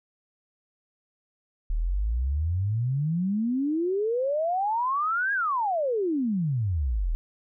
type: exponential two-way sweep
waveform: sine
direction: up then down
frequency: 36.71 to 1661.2 to 36.71 Hz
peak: -23 dBFS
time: 1.7-7.15 s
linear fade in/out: 0 ms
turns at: 5.33 s
effects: none